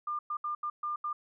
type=tone bursts at uneven times; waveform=sine; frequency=1200 Hz; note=D6; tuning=37 cents sharp; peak=-31 dBFS; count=6; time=0.07-0.19 / 0.3-0.37 / 0.44-0.55 / 0.63-0.7 / 0.83-0.96 / 1.04-1.13 s; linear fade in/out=5 ms; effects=none